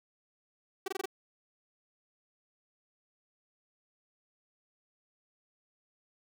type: tone bursts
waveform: sawtooth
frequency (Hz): 383.3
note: G4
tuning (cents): -39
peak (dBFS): -28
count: 5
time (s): 0.86-1.057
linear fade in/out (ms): 5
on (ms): 21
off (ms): 23
effects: none